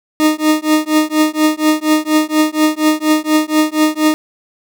40% pulse tone with tremolo, 308.4 Hz, D#4, 15 cents flat, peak -6 dBFS, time 0.2-4.14 s, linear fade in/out 0 ms, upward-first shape triangle, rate 4.2 Hz, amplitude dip 100%, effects none

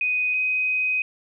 sine tone pair in turn, 2496 / 2512 Hz, D#7 / D#7, +5 / +16 cents, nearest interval unison, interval 11 cents, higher second, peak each -20 dBFS, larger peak neither, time 0.01-0.34 / 0.34-1.02 s, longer second, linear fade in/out 2 ms, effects none

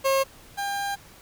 30% pulse tone pair in turn, 540 / 800.6 Hz, C#5 / G5, -45 / +36 cents, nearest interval perfect fifth, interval 681 cents, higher second, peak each -17 / -24 dBFS, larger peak first, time 0.04-0.24 / 0.57-0.96 s, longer second, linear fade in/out 20 ms, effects pink hiss -50 dBFS RMS until 1.21 s

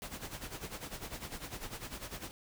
pink noise with tremolo, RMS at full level -41 dBFS, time 0.02-2.31 s, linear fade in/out 0 ms, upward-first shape sine, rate 10 Hz, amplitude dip 75%, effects none

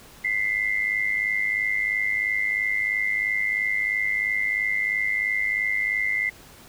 sine tone pair together, 2000 / 2103 Hz, B6 / C7, +21 / +8 cents, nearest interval minor second, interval 87 cents, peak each -25 / -24 dBFS, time 0.24-6.3 s, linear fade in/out 10 ms, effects pink hiss -48 dBFS RMS until 6.68 s

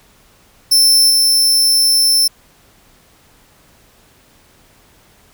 sawtooth tone with level steps, 5330 Hz, E8, 18 cents sharp, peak -5 / -7 dBFS, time 0.71-2.28 s, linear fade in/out 10 ms, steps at 1.1 s, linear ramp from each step 2 ms, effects pink hiss -50 dBFS RMS until 5.33 s

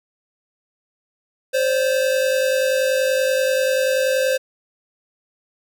square tone pair together, 523.3 / 573.7 Hz, C5 / D5, 0 / -41 cents, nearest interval major second, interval 159 cents, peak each -18 / -25 dBFS, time 1.53-4.38 s, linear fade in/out 20 ms, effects none

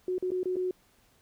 sine tone with dropouts, 366.8 Hz, F#4, 15 cents flat, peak -27 dBFS, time 0.08-0.71 s, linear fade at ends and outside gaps 2 ms, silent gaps 0.182-0.225 / 0.306-0.317 / 0.432-0.456 / 0.558-0.566 s, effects pink hiss -65 dBFS RMS until 1.21 s

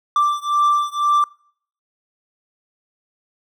triangle beating tone pair, 1174.7 / 1176.7 Hz, D6 / D6, 0 / +3 cents, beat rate 2 Hz, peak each -16 / -17 dBFS, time 0.16-1.24 s, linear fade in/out 2 ms, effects noise-tail reverb RT60 0.6 s tail -25 dB re dry

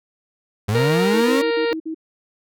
35% pulse linear sweep, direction up, 98 to 283.6 Hz, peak -16 dBFS, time 0.68-1.42 s, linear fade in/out 10 ms
harmonic tone, 466.2 Hz, A#4, in tune, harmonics 1 / 2 / 3 / 4 / 5 / 6 / 7 / 8 / 9 / 10, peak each -18 / -31 / -32 / -30 / -35 / -34 / -44 / -37 / -37 / -42 dBFS, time 0.75-1.73 s, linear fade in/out 0 ms
sine tone bursts, 319.8 Hz, D#4, 48 cents sharp, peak -24 dBFS, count 6, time 1.13-1.946 s, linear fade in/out 10 ms, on 91 ms, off 54 ms
effects none

